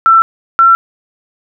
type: tone pair in turn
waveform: sine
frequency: 1338 / 1352 Hz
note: E6 / E6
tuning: +25 / +43 cents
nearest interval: unison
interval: 18 cents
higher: second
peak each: -3 dBFS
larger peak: neither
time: 0.06-0.22 / 0.59-0.75 s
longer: neither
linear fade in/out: 0 ms
effects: none